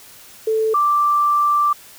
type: tone pair in turn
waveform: sine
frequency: 440 / 1174.7 Hz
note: A4 / D6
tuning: 0 / 0 cents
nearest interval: octave + perfect fourth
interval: 1700 cents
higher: second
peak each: -15 / -13 dBFS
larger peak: second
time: 0.47-0.74 / 0.74-1.73 s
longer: second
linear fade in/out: 5 ms
effects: white hiss -43 dBFS RMS until 1.98 s